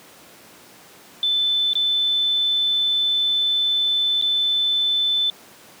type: tone with dropouts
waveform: sine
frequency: 3520 Hz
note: A7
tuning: in tune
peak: -17 dBFS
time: 1.23-5.3 s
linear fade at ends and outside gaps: 1 ms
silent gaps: 1.733-1.754 / 4.214-4.223 s
effects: pink hiss -46 dBFS RMS until 5.8 s + high-pass 200 Hz 12 dB/octave